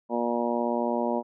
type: harmonic tone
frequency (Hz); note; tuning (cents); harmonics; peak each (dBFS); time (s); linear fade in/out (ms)
119; A#2; +36; 2 / 3 / 4 / 5 / 6 / 7 / 8; -29 / -32 / -33 / -30 / -35 / -35 / -33; 0.09-1.23; 50
effects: none